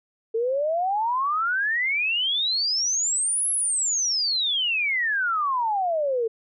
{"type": "exponential two-way sweep", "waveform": "sine", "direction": "up then down", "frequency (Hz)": [440, 11175, 440], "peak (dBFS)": -21, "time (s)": [0.34, 6.28], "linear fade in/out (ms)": 10, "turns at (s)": 3.5, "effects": []}